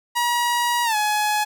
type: tone with pitch glide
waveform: sawtooth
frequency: 958 to 843.7 Hz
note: A#5 to G#5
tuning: +47 to +27 cents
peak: -15 dBFS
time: 0.15-1.45 s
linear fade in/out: 20 ms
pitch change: -220 cents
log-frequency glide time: 0.84-0.96 s
effects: none